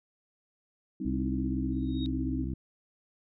sine chord, C minor, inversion second, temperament equal, 196 / 261.6 / 311.1 Hz, G3 / C4 / Eb4, 0 / 0 / 0 cents, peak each -36 dBFS, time 1-2.44 s, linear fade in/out 5 ms
harmonic tone, 65.41 Hz, C2, in tune, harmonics 1 / 2 / 3 / 4 / 5, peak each -34 / -37 / -39 / -40 / -41 dBFS, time 1.05-2.54 s, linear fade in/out 5 ms
sine tone with exponential growth, 3762 Hz, A#7, 15 cents sharp, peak -37 dBFS, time 1.72-2.06 s, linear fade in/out 0 ms, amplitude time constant 73 ms
effects none

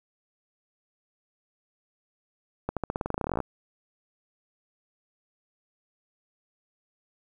accelerating click train, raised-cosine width 1 ms, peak -14 dBFS, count 20, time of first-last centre 2.69-3.403 s, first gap 77 ms, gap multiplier 0.91, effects 9-bit

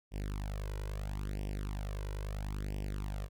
sawtooth tone with flanger, 50.3 Hz, G1, 45 cents sharp, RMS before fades -38 dBFS, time 0.11-3.29 s, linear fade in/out 50 ms, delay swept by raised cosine 0.36 to 2.06 ms, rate 0.75 Hz, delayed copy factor +0.95, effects none

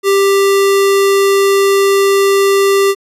sine tone with sample-and-hold, 394.8 Hz, G4, 12 cents sharp, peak -7 dBFS, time 0.03-2.95 s, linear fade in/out 50 ms, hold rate 1575 Hz, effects resampled to 32000 Hz

